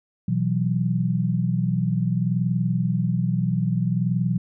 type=chord; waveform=sine; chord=B suspended fourth; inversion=none; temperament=just; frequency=123.47 / 164.63 / 185.21 Hz; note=B2 / E3 / F#3; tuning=0 / -2 / +2 cents; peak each=-24 dBFS; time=0.28-4.38 s; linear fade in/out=5 ms; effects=none